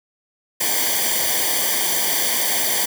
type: noise with comb filter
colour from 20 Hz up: white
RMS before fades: -20 dBFS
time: 0.6-2.86 s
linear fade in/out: 10 ms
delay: 0.75 ms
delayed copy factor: -0.95
effects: none